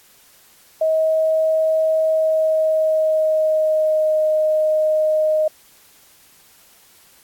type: tone with pitch glide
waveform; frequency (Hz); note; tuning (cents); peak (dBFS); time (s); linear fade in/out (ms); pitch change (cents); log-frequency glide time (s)
sine; 635 to 620.5; D#5 to D#5; +35 to -5; -14; 0.81-5.48; 5; -40; 2.04-4.23
effects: white hiss -51 dBFS RMS until 7.23 s + AAC 64 kbps